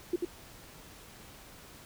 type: tone with echo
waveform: sine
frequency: 350.2 Hz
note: F4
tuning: 5 cents sharp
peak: -25 dBFS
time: 0.13-0.16 s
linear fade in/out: 5 ms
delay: 91 ms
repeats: 1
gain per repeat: -3 dB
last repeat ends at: 0.251 s
effects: pink hiss -52 dBFS RMS until 1.85 s